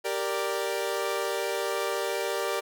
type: chord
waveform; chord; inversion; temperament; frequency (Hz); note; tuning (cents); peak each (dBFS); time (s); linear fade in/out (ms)
sawtooth; G minor; none; equal; 392 / 466.2 / 587.3; G4 / Bb4 / D5; 0 / 0 / 0; -28; 0.04-2.61; 20
effects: none